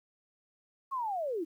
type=linear sweep; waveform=sine; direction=down; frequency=1108.7 to 295.8 Hz; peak=-31 dBFS; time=0.91-1.45 s; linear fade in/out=20 ms; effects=11-bit